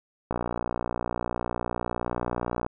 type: click train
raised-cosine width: 1 ms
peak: -14 dBFS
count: 142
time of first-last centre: 0.31-2.664 s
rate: 59.9 Hz
effects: none